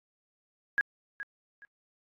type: tone with echo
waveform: sine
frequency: 1652 Hz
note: G#6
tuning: 10 cents flat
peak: -22 dBFS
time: 0.78-0.81 s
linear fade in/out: 0 ms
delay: 420 ms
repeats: 2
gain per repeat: -13 dB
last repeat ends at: 1.65 s
effects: AAC 32 kbps